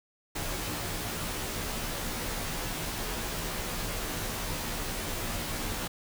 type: noise with comb filter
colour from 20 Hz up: pink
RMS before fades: -34 dBFS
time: 0.35-5.88 s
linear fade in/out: 10 ms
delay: 15 ms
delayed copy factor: -0.8
effects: none